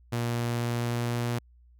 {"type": "tone with pitch glide", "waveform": "sawtooth", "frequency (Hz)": [118.7, 119.59], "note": ["A#2", "A#2"], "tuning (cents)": [32, 45], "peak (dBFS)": -23, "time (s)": [0.12, 1.39], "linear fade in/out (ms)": 10, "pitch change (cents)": 13, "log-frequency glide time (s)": [0.34, 1.23], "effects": ["added 60 Hz sine -54 dBFS peak until 1.79 s"]}